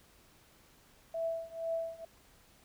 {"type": "tone with tremolo", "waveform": "sine", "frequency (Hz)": 659.3, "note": "E5", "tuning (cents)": 0, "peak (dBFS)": -30, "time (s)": [1.14, 2.05], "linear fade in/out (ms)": 5, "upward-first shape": "triangle", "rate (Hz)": 2.1, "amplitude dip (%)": 95, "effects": ["pink hiss -63 dBFS RMS until 2.64 s"]}